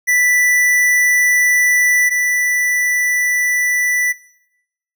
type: tone pair in turn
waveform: square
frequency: 1975.5 / 1975.5 Hz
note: B6 / B6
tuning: 0 / 0 cents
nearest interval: unison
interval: 0 cents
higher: neither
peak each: -12 / -15 dBFS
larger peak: first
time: 0.07-2.1 / 2.1-4.13 s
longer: neither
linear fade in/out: 20 ms
effects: noise-tail reverb RT60 0.9 s tail -21 dB re dry